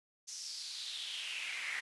brown noise with high-pass filter sweep, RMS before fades -42 dBFS, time 0.27-1.81 s, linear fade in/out 20 ms, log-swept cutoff 6000 to 1900 Hz, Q 4.5, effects resampled to 24000 Hz

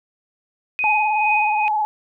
sine tone with tremolo, 2500 Hz, D#7, 8 cents sharp, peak -16 dBFS, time 0.79-1.68 s, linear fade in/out 0 ms, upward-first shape triangle, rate 2.3 Hz, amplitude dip 70%
sine tone with vibrato, 852 Hz, G#5, 44 cents sharp, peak -17 dBFS, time 0.84-1.85 s, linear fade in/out 0 ms, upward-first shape sine, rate 19 Hz, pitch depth 47 cents each way
effects none

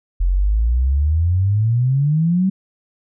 sine exponential sweep, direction up, 42.3 to 194.6 Hz, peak -13 dBFS, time 0.2-2.5 s, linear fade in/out 10 ms, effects none

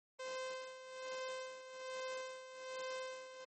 sawtooth tone with tremolo, 518 Hz, C5, 17 cents flat, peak -37 dBFS, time 0.19-3.45 s, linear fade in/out 10 ms, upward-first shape sine, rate 1.2 Hz, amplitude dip 70%, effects MP3 32 kbps

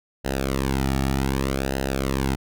sawtooth tone with flanger, 67.1 Hz, C2, 44 cents sharp, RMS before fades -24 dBFS, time 0.24-2.36 s, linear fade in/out 20 ms, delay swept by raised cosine 0.87 to 1.97 ms, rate 0.65 Hz, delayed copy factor -0.8, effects none

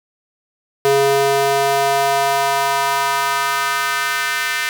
square tone with high-pass filter sweep, 138.59 Hz, C#3, in tune, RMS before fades -17 dBFS, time 0.85-4.69 s, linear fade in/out 0 ms, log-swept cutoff 430 to 1800 Hz, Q 2.2, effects none

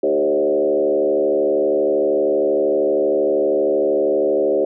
sine tone with frequency modulation, 466.2 Hz, A#4, in tune, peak -14 dBFS, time 0.03-4.65 s, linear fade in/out 5 ms, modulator 72.8 Hz, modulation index 1.9, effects none

